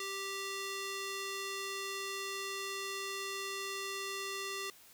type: tone with band-pass filter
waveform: square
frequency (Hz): 392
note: G4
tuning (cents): 0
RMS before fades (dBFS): -40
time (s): 0-4.7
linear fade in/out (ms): 2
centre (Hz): 4400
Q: 0.54
effects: white hiss -59 dBFS RMS until 4.93 s